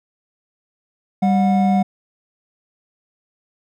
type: tone pair together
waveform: triangle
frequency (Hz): 196 / 727.9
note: G3 / F#5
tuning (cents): 0 / -29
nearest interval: octave + major seventh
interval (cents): 2271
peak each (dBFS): -12 / -17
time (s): 1.22-1.83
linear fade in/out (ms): 10
effects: none